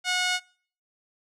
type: tone with band-pass filter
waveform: 5% pulse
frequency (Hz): 728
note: F#5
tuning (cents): -28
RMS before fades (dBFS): -26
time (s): 0.04-0.4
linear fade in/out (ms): 50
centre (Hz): 1700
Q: 0.62
effects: noise-tail reverb RT60 0.5 s tail -24 dB re dry